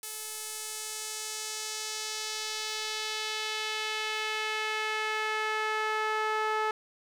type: tone with band-pass filter sweep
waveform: sawtooth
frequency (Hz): 432.8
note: A4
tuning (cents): -29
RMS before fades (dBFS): -33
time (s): 0.03-6.71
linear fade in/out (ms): 2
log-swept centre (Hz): 11000 to 1200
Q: 1.2
effects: 10-bit